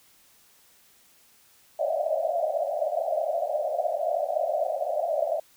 white band-pass noise, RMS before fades -27 dBFS, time 1.79-5.4 s, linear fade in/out 5 ms, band 570 to 710 Hz, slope 96 dB/octave, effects white hiss -59 dBFS RMS until 5.56 s

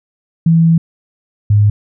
sine tone pair in turn, 164.81 / 103.82 Hz, E3 / G#2, 0 / 0 cents, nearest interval minor sixth, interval 800 cents, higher first, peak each -6 dBFS, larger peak neither, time 0.46-0.78 / 1.5-1.7 s, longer first, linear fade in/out 5 ms, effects none

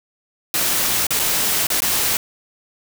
white noise with dropouts, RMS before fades -19 dBFS, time 0.54-2.17 s, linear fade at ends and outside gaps 1 ms, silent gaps 1.068-1.106 / 1.193-1.197 / 1.669-1.702 / 1.804-1.82 s, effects none

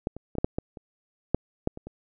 clicks, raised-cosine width 2 ms, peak -13 / -25 / -23 / -12 / -9 / -14 / -27 / -7 / -10 / -26 / -26 dBFS, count 11, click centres 0.071 / 0.166 / 0.353 / 0.384 / 0.445 / 0.585 / 0.772 / 1.346 / 1.674 / 1.774 / 1.87 s, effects none

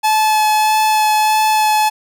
45% pulse tone with vibrato, 861 Hz, A5, 38 cents flat, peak -11 dBFS, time 0.03-1.9 s, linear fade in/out 20 ms, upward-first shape sine, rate 1.6 Hz, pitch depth 10 cents each way, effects none

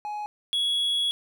triangle tone pair in turn, 838 / 3352 Hz, G#5 / G#7, +15 / +15 cents, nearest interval 2 octaves, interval 2400 cents, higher second, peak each -28 / -21 dBFS, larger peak second, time 0.05-0.26 / 0.53-1.11 s, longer second, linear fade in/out 0 ms, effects none

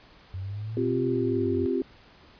sine exponential two-way sweep, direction up then down, 92 to 129.3 to 92 Hz, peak -31 dBFS, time 0.34-1.66 s, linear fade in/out 0 ms, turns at 1.03 s
sine chord, C suspended fourth, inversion none, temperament just, 261.6 / 348.8 / 392.4 Hz, C4 / F4 / G4, 0 / -2 / +2 cents, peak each -28 dBFS, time 0.77-1.82 s, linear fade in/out 2 ms
effects pink hiss -54 dBFS RMS until 2.39 s + resampled to 11025 Hz

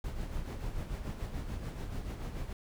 brown noise with tremolo, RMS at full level -36 dBFS, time 0.04-2.53 s, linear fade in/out 2 ms, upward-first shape sine, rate 6.9 Hz, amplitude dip 50%, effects none

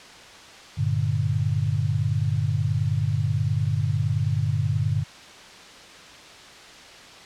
sine chord, G minor, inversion none, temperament equal, 98 / 116.54 / 146.83 Hz, G2 / Bb2 / D3, 0 / 0 / 0 cents, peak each -25 dBFS, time 0.77-5.04 s, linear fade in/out 20 ms, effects white hiss -44 dBFS RMS until 7.25 s + low-pass 5000 Hz 12 dB/octave

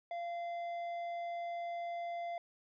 sine tone with tanh clipping, 689 Hz, F5, 24 cents flat, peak -39 dBFS, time 0.11-2.38 s, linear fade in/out 2 ms, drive 8 dB, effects none

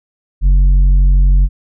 triangle tone with tanh clipping, 46.25 Hz, F#1, in tune, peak -7 dBFS, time 0.41-1.49 s, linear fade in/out 50 ms, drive 10 dB, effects none

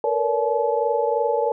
sine tone cluster, 455.9 / 478.9 / 570 / 858 Hz, A#4 / A#4 / C#5 / A5, -39 / +47 / +48 / -44 cents, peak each -24 dBFS, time 0.04-1.52 s, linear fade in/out 2 ms, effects none

